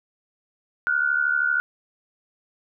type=tone pair together; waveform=sine; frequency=1421 / 1493.8 Hz; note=F6 / F#6; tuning=+30 / +16 cents; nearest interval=minor second; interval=86 cents; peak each=-22 dBFS; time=0.87-1.6 s; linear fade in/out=0 ms; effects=none